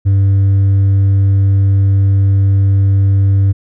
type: tone with hard clipping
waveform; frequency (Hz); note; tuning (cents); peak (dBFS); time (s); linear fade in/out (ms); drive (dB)
triangle; 98; G2; 0; -6; 0.05-3.53; 20; 1
effects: none